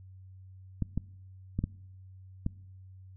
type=clicks; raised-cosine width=5 ms; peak=-17 dBFS; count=5; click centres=0.823 / 0.976 / 1.59 / 1.64 / 2.464 s; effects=noise-tail reverb RT60 0.9 s tail -24 dB re dry + added 94 Hz sine -48 dBFS peak until 3.16 s